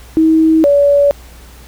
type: tone pair in turn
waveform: sine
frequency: 319.5 / 570.5 Hz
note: D#4 / C#5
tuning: +46 / +50 cents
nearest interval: minor seventh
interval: 1004 cents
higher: second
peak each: -6 dBFS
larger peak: neither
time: 0.17-0.64 / 0.64-1.11 s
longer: neither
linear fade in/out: 0 ms
effects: added 60 Hz sine -36 dBFS peak until 1.67 s + pink hiss -41 dBFS RMS until 1.67 s